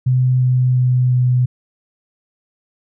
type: tone with pitch steps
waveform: sine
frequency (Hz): 127.5 / 126.77 / 126.04 / 125.31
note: C3 / B2 / B2 / B2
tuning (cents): -44 / +46 / +36 / +26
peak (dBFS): -11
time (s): 0.06-1.46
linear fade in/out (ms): 10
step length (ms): 350
effects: none